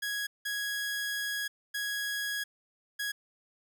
sawtooth tone bursts at uneven times, 1661.2 Hz, G#6, in tune, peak -28 dBFS, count 4, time 0.02-0.27 / 0.45-1.48 / 1.74-2.44 / 2.99-3.12 s, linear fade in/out 10 ms, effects none

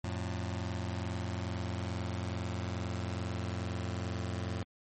sawtooth tone pair together, 89.27 / 111.6 Hz, F2 / A2, +38 / +25 cents, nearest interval major third, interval 387 cents, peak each -32 / -34 dBFS, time 0.04-4.63 s, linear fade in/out 0 ms, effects MP3 32 kbps

